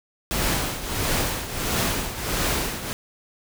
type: noise with tremolo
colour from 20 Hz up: pink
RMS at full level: -22 dBFS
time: 0.31-2.93 s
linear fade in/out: 0 ms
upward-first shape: triangle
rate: 1.5 Hz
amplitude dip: 75%
effects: none